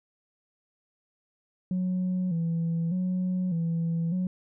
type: tone with vibrato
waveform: sine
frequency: 174.61 Hz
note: F3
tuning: in tune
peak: -23 dBFS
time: 1.71-4.27 s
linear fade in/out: 2 ms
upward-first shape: square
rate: 0.83 Hz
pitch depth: 84 cents each way
effects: tanh soft clip ceiling -23 dBFS